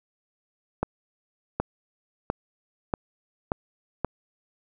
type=accelerating click train; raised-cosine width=1 ms; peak=-10 dBFS; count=6; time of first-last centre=0.83-4.047 s; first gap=770 ms; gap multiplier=0.91; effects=none